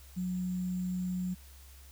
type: tone with sample-and-hold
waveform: sine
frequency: 182.2 Hz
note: F#3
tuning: 26 cents flat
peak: -31 dBFS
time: 0.16-1.35 s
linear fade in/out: 20 ms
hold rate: 7350 Hz
effects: added 67 Hz sine -51 dBFS peak until 1.91 s + white hiss -58 dBFS RMS until 1.91 s